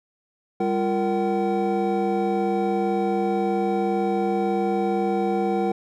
triangle tone cluster, 199.4 / 345.7 / 463.8 / 760 Hz, G3 / F4 / A#4 / F#5, +30 / -18 / -9 / +46 cents, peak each -24 dBFS, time 0.6-5.72 s, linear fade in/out 5 ms, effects none

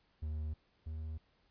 triangle tone pair in turn, 76.9 / 78.61 Hz, D#2 / D#2, -20 / +18 cents, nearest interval unison, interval 38 cents, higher second, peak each -34 / -37 dBFS, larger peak first, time 0.22-0.54 / 0.86-1.18 s, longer neither, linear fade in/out 10 ms, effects pink hiss -73 dBFS RMS until 1.5 s + resampled to 11025 Hz

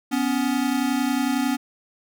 square tone pair together, 248.8 / 279.8 Hz, B3 / C#4, +13 / +16 cents, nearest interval major second, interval 203 cents, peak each -24 dBFS, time 0.11-1.57 s, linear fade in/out 20 ms, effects none

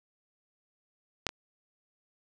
clicks, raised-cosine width 0.2 ms, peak -10 / -21 dBFS, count 2, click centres 1.267 / 1.291 s, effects none

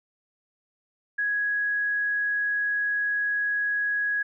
sine tone, 1665 Hz, G#6, 4 cents sharp, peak -23 dBFS, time 1.18-4.23 s, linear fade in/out 10 ms, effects none

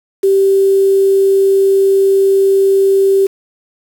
sine tone with quantisation, 390 Hz, G4, 9 cents flat, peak -7 dBFS, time 0.23-3.27 s, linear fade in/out 10 ms, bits 5, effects none

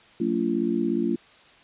harmonic tone with a mistuned harmonic, 57 Hz, A#1, 38 cents flat, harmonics 3 / 4 / 5 / 6, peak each -31 / -26 / -28 / -26 dBFS, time 0.2-1.16 s, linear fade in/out 5 ms, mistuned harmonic 3, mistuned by +140 cents, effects white hiss -53 dBFS RMS until 1.63 s + resampled to 8000 Hz

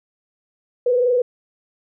sine tone with frequency modulation, 493.9 Hz, B4, in tune, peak -14 dBFS, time 0.86-1.22 s, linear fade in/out 5 ms, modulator 24 Hz, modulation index 0.69, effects none

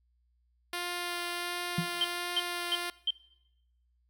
5% pulse tone with vibrato, 350.5 Hz, F4, 6 cents sharp, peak -22 dBFS, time 0.73-2.9 s, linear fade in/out 2 ms, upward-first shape sine, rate 1.4 Hz, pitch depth 8 cents each way
sine tone with exponential decay, 168.8 Hz, E3, 41 cents sharp, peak -23 dBFS, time 1.78-1.89 s, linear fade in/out 5 ms, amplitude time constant 23 ms
sine tone bursts, 3136 Hz, G7, in tune, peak -25 dBFS, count 4, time 2.01-3.106 s, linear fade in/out 2 ms, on 34 ms, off 320 ms
effects noise-tail reverb RT60 0.9 s tail -22 dB re dry + added 60 Hz sine -68 dBFS peak until 4.09 s

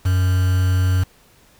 triangle tone with quantisation, 92.2 Hz, F#2, 6 cents flat, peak -12 dBFS, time 0.05-1.04 s, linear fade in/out 10 ms, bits 5, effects pink hiss -53 dBFS RMS until 1.59 s

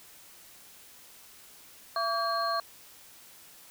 sine tone cluster, 674 / 1143 / 1604 / 4229 Hz, E5 / D6 / G6 / C8, +38 / -47 / +39 / +18 cents, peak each -32 / -29 / -38 / -36 dBFS, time 1.96-2.6 s, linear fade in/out 2 ms, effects white hiss -53 dBFS RMS until 3.7 s

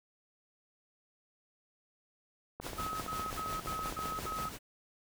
click train, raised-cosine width 1 ms, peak -27 dBFS, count 29, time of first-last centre 2.6-4.454 s, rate 15.1 Hz
pink noise with tremolo, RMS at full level -41 dBFS, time 2.61-4.59 s, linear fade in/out 50 ms, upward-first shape sine, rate 5.7 Hz, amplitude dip 50%
sine tone bursts, 1277 Hz, D#6, 45 cents sharp, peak -36 dBFS, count 6, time 2.78-4.49 s, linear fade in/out 5 ms, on 230 ms, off 66 ms
effects none

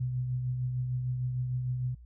sine tone with tremolo, 126 Hz, B2, 35 cents sharp, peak -27 dBFS, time 0-1.95 s, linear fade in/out 10 ms, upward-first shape triangle, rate 6.6 Hz, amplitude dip 40%, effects added 60 Hz sine -48 dBFS peak until 2.05 s

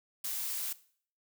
blue noise, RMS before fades -36 dBFS, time 0.24-0.73 s, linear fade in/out 5 ms, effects noise-tail reverb RT60 0.5 s tail -17 dB re dry

